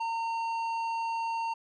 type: tone with tanh clipping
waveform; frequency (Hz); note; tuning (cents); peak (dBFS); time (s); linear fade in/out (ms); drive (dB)
sine; 914; A#5; -34; -31; 0-1.54; 10; 10
effects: none